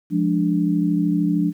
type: chord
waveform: sine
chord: D diminished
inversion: first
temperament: equal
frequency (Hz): 174.61 / 207.7 / 293.7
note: F3 / Ab3 / D4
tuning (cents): 0 / 0 / 0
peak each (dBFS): -20 / -24 / -20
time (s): 0.1-1.53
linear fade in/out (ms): 50
effects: 9-bit